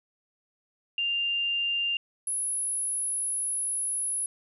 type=tone pair in turn; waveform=sine; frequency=2794 / 10549 Hz; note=F7 / E9; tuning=0 / 0 cents; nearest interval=octave + major seventh; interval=2300 cents; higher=second; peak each=-25 / -27 dBFS; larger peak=first; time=0.98-1.97 / 2.27-4.26 s; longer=second; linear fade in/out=2 ms; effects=none